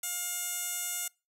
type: tone with band-pass filter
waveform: 15% pulse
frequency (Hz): 710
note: F5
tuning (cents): +28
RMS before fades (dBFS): -35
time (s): 0.03-1.08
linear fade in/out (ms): 5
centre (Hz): 9600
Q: 2.3
effects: noise-tail reverb RT60 0.3 s tail -26 dB re dry